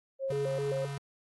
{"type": "tone with vibrato", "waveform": "sine", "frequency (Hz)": 476.5, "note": "A#4", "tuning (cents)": 38, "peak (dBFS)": -30, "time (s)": [0.19, 0.89], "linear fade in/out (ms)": 50, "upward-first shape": "square", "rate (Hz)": 3.8, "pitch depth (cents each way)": 210}
{"type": "tone", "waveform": "square", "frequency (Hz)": 139.9, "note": "C#3", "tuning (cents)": 16, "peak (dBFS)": -36, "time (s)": [0.3, 0.98], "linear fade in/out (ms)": 5}
{"effects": ["AAC 32 kbps"]}